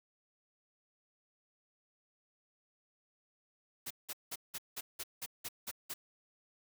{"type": "noise bursts", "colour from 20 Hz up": "white", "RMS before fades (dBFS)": -41, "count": 10, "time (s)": [3.86, 5.94], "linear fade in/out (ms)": 10, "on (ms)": 46, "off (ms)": 180, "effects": []}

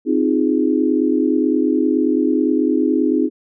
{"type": "chord", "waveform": "sine", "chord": "F minor seventh", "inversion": "second", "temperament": "equal", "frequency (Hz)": [261.6, 311.1, 349.2, 415.3], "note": ["C4", "Eb4", "F4", "Ab4"], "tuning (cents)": [0, 0, 0, 0], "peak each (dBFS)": [-18, -17, -22, -22], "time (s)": [0.05, 3.3], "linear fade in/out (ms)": 50, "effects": []}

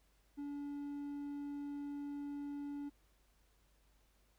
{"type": "tone", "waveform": "triangle", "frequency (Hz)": 286.7, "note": "D4", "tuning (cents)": -42, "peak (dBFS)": -39, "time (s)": [0.37, 2.9], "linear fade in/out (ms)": 20, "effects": ["added 50 Hz sine -70 dBFS peak until 4.38 s", "pink hiss -75 dBFS RMS until 4.38 s"]}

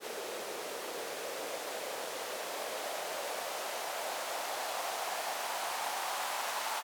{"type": "noise with band-pass filter sweep", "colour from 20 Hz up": "blue", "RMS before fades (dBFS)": -38, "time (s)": [0, 6.83], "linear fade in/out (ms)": 50, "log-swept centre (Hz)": [440, 850], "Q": 2.8, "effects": []}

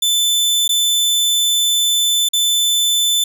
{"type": "tone with dropouts", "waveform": "sawtooth", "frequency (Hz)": 3520, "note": "A7", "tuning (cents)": 0, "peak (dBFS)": -10, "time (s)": [0.02, 3.24], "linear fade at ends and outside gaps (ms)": 5, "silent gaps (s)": [[0.679, 0.691], [2.288, 2.333]], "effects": []}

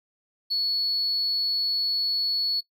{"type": "tone", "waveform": "triangle", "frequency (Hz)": 4400, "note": "C#8", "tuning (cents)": -14, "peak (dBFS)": -20, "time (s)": [0.5, 2.61], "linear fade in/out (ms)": 20, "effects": ["noise-tail reverb RT60 0.1 s tail -19 dB re dry", "tanh soft clip ceiling -20 dBFS"]}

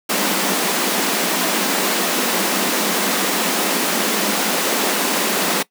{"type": "high-pass noise", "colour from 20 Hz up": "pink", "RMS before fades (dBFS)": -19, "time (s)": [0.09, 5.63], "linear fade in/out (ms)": 10, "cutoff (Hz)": 180, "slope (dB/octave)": 96, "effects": ["noise-tail reverb RT60 0.1 s tail -20 dB re dry"]}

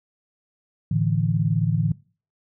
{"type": "chord", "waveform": "sine", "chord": "A suspended fourth", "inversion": "none", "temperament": "equal", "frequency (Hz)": [110, 146.83, 164.81], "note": ["A2", "D3", "E3"], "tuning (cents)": [0, 0, 0], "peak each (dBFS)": -23, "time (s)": [0.91, 1.92], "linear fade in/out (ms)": 5, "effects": ["noise-tail reverb RT60 0.4 s tail -22 dB re dry"]}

